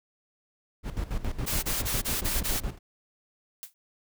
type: noise with tremolo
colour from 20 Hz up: brown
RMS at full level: -29 dBFS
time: 0.83-2.79 s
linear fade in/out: 50 ms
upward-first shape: square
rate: 7.2 Hz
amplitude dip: 75%
type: noise bursts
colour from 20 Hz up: white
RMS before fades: -30 dBFS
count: 6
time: 1.46-2.605 s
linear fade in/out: 20 ms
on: 170 ms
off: 25 ms
type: noise with exponential decay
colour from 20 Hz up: blue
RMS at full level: -36 dBFS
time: 3.63-3.74 s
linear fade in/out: 0 ms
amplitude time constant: 23 ms
effects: none